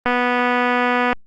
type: click train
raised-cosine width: 0.5 ms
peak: -4 dBFS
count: 264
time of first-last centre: 0.06-1.129 s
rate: 246 Hz
effects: Opus 32 kbps